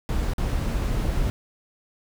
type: noise with dropouts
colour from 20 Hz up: brown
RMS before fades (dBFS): -24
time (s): 0.09-1.3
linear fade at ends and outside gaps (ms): 0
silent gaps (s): 0.335-0.382
effects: none